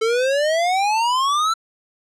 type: exponential sweep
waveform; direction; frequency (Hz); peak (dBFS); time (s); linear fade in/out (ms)
square; up; 436.7 to 1354; -17; 0.01-1.54; 10
effects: low-pass 7000 Hz 12 dB/octave